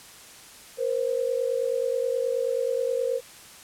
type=tone pair together; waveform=sine; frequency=473.9 / 523.3 Hz; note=A#4 / C5; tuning=+28 / 0 cents; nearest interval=major second; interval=172 cents; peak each=-26 dBFS; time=0.77-3.21 s; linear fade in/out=50 ms; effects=white hiss -47 dBFS RMS until 3.63 s + low-pass 11000 Hz 12 dB/octave